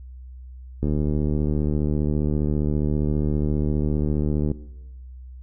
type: click train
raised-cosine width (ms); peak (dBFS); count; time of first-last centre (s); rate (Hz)
3; -11; 277; 0.83-4.515; 74.9
effects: noise-tail reverb RT60 1.0 s tail -19 dB re dry + added 63 Hz sine -37 dBFS peak until 5.42 s